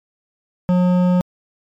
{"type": "tone with hard clipping", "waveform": "triangle", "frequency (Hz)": 180, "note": "F#3", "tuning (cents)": -47, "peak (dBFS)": -14, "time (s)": [0.69, 1.21], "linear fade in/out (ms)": 0, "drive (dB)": 15, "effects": ["MP3 96 kbps"]}